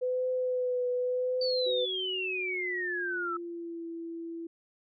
sine tone with vibrato, 502 Hz, B4, 28 cents sharp, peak -27 dBFS, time 0.01-1.86 s, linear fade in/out 20 ms, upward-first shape triangle, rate 0.86 Hz, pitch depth 27 cents each way
sine exponential sweep, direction down, 4609 to 1296 Hz, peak -31 dBFS, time 1.41-3.37 s, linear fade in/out 5 ms
sine tone with pitch glide, 374 to 333.2 Hz, F#4 to E4, +19 to +19 cents, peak -36 dBFS, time 1.66-4.47 s, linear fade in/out 5 ms, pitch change -200 cents, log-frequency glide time 2.25-3.86 s
effects none

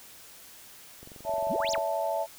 click train, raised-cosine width 2 ms, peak -34 dBFS, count 18, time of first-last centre 1.03-1.779 s, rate 22.7 Hz
sine chord, A major, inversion first, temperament equal with one note detuned, 566 / 659.3 / 880 Hz, C#5 / E5 / A5, +36 / 0 / 0 cents, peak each -33 / -29 / -32 dBFS, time 1.24-2.27 s, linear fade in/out 50 ms
sine exponential two-way sweep, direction up then down, 133.8 to 7500 to 274.4 Hz, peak -31 dBFS, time 1.49-1.79 s, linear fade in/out 20 ms, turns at 1.72 s
effects white hiss -50 dBFS RMS until 2.38 s

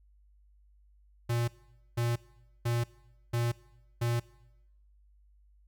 square tone bursts, 118.5 Hz, A#2, 29 cents sharp, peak -28 dBFS, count 5, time 1.29-4.2 s, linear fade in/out 10 ms, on 190 ms, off 490 ms, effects noise-tail reverb RT60 0.9 s tail -20 dB re dry + added 50 Hz sine -59 dBFS peak until 5.67 s

